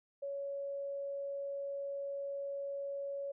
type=tone; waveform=sine; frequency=559 Hz; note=C#5; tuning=14 cents sharp; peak=-37 dBFS; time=0.22-3.32 s; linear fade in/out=10 ms; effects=none